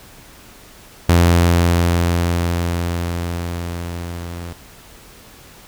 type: tone with level ramp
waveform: sawtooth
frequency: 86.1 Hz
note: F2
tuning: 24 cents flat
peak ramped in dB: -5 to -24 dBFS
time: 1.09-4.53 s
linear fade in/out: 0 ms
effects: pink hiss -43 dBFS RMS until 5.67 s